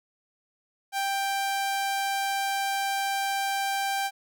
sawtooth tone, 787 Hz, G5, 7 cents sharp, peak -22 dBFS, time 0.92-4.11 s, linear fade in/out 50 ms, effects none

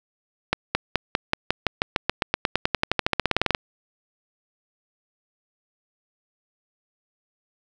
accelerating click train, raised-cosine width 0.3 ms, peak -3 dBFS, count 29, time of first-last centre 0.53-3.548 s, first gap 220 ms, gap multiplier 0.94, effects none

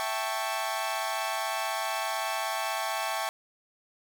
sawtooth chord, A dominant seventh, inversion second, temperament equal, 659.3 / 784 / 880 / 1108.7 Hz, E5 / G5 / A5 / C#6, 0 / 0 / 0 / 0 cents, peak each -31 dBFS, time 0-3.29 s, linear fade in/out 0 ms, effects none

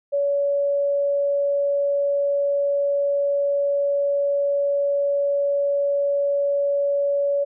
sine tone, 566 Hz, C#5, 36 cents sharp, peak -18 dBFS, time 0.12-7.45 s, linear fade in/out 20 ms, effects none

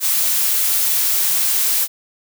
blue noise, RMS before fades -17 dBFS, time 0-1.88 s, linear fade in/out 50 ms, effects none

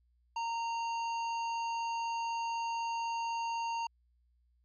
harmonic tone, 924 Hz, A#5, 16 cents flat, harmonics 1 / 3 / 5 / 7, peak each -33 / -44 / -50 / -53 dBFS, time 0.36-3.87 s, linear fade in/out 5 ms, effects added 60 Hz sine -68 dBFS peak until 4.64 s

